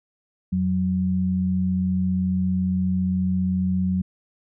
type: tone pair together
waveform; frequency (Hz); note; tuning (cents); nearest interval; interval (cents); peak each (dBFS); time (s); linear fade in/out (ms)
sine; 87.31 / 185; F2 / F#3; 0 / 0; octave + minor second; 1300; -27 / -20; 0.52-4.02; 10
effects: none